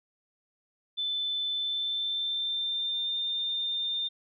sine tone with pitch glide, 3520 to 3609 Hz, A7 to A7, 0 to +43 cents, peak -28 dBFS, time 0.97-4.09 s, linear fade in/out 20 ms, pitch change +43 cents, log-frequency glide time 1.52-3.16 s, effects none

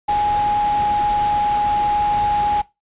sine tone in noise, 830.6 Hz, G#5, in tune, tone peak -15 dBFS, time 0.08-2.62 s, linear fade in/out 10 ms, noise pink, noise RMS -30 dBFS, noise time 0.08-2.62 s, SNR +12 dB, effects noise-tail reverb RT60 0.2 s tail -18 dB re dry + resampled to 8000 Hz

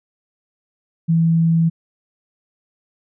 sine tone, 164.81 Hz, E3, in tune, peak -12 dBFS, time 1.08-1.7 s, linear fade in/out 20 ms, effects none

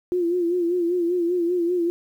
sine tone with vibrato, 349.2 Hz, F4, in tune, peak -19 dBFS, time 0.12-1.9 s, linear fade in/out 0 ms, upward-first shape sine, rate 5.1 Hz, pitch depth 66 cents each way, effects 9-bit

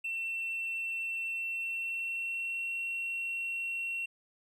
triangle tone with pitch glide, 2696 to 2726 Hz, E7 to F7, +38 to -43 cents, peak -30 dBFS, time 0.04-4.06 s, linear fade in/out 10 ms, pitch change +19 cents, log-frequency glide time 1.27-2.75 s, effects tanh soft clip ceiling -29 dBFS

